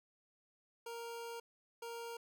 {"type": "tone bursts at uneven times", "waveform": "25% pulse", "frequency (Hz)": 466.2, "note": "A#4", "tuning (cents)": 0, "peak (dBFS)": -40, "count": 2, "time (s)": [[0.86, 1.4], [1.82, 2.17]], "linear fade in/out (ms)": 5, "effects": []}